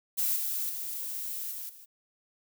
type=noise with level steps; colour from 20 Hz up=violet; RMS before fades=-28 / -32 / -36 / -39 / -51 dBFS; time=0.17-1.86 s; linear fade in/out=20 ms; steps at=0.36 / 0.69 / 1.51 / 1.69 s; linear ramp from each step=5 ms; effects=none